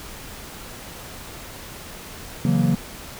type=chord; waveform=triangle; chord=F# dominant seventh; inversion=second; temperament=equal with one note detuned; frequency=139.31 / 164.81 / 185 / 233.1 Hz; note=C#3 / E3 / F#3 / A#3; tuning=+9 / 0 / 0 / 0 cents; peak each=-20 dBFS; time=2.45-2.75 s; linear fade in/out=2 ms; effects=pink hiss -38 dBFS RMS until 3.19 s